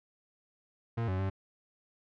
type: tone with pitch steps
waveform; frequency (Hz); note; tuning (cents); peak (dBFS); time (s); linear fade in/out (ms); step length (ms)
40% pulse; 115.6 / 93.6 / 96.2; A#2 / F#2 / G2; -14 / +20 / -32; -29; 0.97-1.3; 10; 110
effects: low-pass 2000 Hz 12 dB/octave